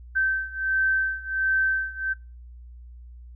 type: beating tone pair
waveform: sine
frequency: 1549 / 1550.4 Hz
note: G6 / G6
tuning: -21 / -20 cents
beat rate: 1.4 Hz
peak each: -24 / -26 dBFS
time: 0.15-2.14 s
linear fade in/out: 20 ms
effects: noise-tail reverb RT60 0.3 s tail -24 dB re dry + added 60 Hz sine -41 dBFS peak until 3.35 s